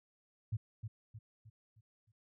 sine tone with echo, 109.6 Hz, A2, 6 cents flat, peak -32 dBFS, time 0.52-0.57 s, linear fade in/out 10 ms, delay 310 ms, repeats 5, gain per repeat -7 dB, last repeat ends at 2.12 s, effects none

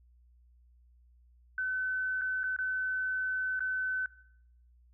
sine tone with dropouts, 1517 Hz, F#6, 43 cents sharp, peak -30 dBFS, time 1.58-4.06 s, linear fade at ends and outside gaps 2 ms, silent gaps 2.213-2.217 / 2.434-2.439 / 2.564-2.587 / 3.594-3.605 s, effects noise-tail reverb RT60 0.7 s tail -19 dB re dry + added 60 Hz sine -59 dBFS peak until 4.93 s

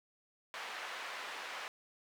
white band-pass noise, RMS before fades -44 dBFS, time 0.54-1.68 s, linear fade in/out 0 ms, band 680 to 2200 Hz, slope 12 dB/octave, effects none

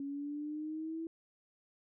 sine exponential sweep, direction up, 277.2 to 329.6 Hz, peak -37 dBFS, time 0-1.07 s, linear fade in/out 2 ms, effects none

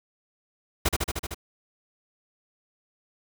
pink noise with echo, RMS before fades -22 dBFS, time 0.85-0.89 s, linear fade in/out 10 ms, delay 76 ms, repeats 6, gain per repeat -2 dB, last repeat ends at 1.346 s, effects none

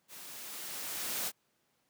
white noise with level ramp, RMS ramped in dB -49 to -34 dBFS, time 0.08-1.32 s, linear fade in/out 50 ms, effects pink hiss -75 dBFS RMS until 1.89 s + high-pass 150 Hz 12 dB/octave

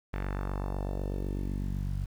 sawtooth tone with low-pass filter sweep, 48 Hz, G1, 36 cents flat, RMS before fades -33 dBFS, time 0.13-2.06 s, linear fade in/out 10 ms, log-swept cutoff 2100 to 120 Hz, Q 1.8, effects 9-bit

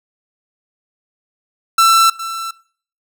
45% pulse tone with echo, 1337 Hz, E6, 24 cents sharp, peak -8 dBFS, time 1.78-2.1 s, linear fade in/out 5 ms, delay 410 ms, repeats 1, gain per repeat -14 dB, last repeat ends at 2.51 s, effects noise-tail reverb RT60 0.5 s tail -21 dB re dry

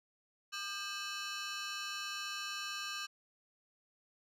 15% pulse ring-modulated tone, 1396.9 Hz, F6, in tune, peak -29 dBFS, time 0.52-3.07 s, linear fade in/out 20 ms, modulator 192 Hz, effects low-pass 9000 Hz 12 dB/octave

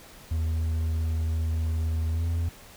triangle tone with pitch glide, 80.4 to 83.72 Hz, E2 to E2, -43 to +27 cents, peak -22 dBFS, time 0.31-2.49 s, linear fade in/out 5 ms, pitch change +70 cents, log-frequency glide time 2.09-2.25 s, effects pink hiss -49 dBFS RMS until 2.76 s

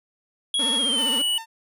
square tone with pitch glide, 3322 to 2943 Hz, G#7 to F#7, 0 to -10 cents, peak -21 dBFS, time 0.54-1.38 s, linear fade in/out 2 ms, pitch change -210 cents, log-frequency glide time 0.76-1.1 s
sawtooth tone with tremolo, 902 Hz, A5, 43 cents sharp, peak -30 dBFS, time 0.58-1.46 s, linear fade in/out 50 ms, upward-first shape square, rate 2.5 Hz, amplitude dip 80%
30% pulse tone with vibrato, 254.4 Hz, C4, 48 cents flat, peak -27 dBFS, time 0.59-1.22 s, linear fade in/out 5 ms, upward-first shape triangle, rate 15 Hz, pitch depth 260 cents each way
effects resampled to 32000 Hz

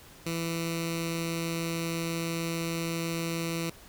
10% pulse tone with notch filter, 166.3 Hz, E3, 16 cents sharp, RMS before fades -32 dBFS, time 0.26-3.7 s, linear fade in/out 5 ms, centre 780 Hz, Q 0.73, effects pink hiss -52 dBFS RMS until 3.88 s

